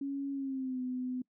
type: tone with pitch glide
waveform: sine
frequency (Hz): 277.5 to 253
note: C#4 to B3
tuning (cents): +2 to +42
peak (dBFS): -33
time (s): 0.01-1.22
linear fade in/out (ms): 5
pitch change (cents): -160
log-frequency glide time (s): 0.32-0.81
effects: noise-tail reverb RT60 0.1 s tail -24 dB re dry